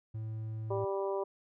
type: tone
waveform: triangle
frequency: 110 Hz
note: A2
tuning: in tune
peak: -34 dBFS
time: 0.14-0.85 s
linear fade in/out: 10 ms
type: harmonic tone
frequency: 196 Hz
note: G3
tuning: in tune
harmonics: 2 / 3 / 4 / 5 / 6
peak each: -33 / -37 / -44 / -40 / -50 dBFS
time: 0.7-1.24 s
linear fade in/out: 10 ms
effects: none